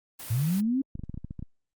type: noise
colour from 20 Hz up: white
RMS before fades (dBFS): -40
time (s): 0.19-0.61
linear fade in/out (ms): 10
type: linear sweep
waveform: sine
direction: up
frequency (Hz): 104.3 to 277.2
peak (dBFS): -23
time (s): 0.3-0.82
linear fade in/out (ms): 10
type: clicks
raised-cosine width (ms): 5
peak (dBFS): -24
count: 10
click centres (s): 0.954 / 0.994 / 1.037 / 1.096 / 1.143 / 1.176 / 1.246 / 1.309 / 1.393 / 1.426
effects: Opus 32 kbps